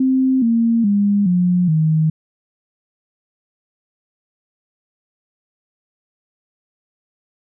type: tone with pitch steps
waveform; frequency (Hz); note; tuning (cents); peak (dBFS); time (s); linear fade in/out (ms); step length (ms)
sine; 261.6 / 230.4 / 202.9 / 178.68 / 157.36; C4 / A#3 / G#3 / F3 / D#3; 0 / -20 / -40 / +40 / +20; -12; 0-2.1; 5; 420
effects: none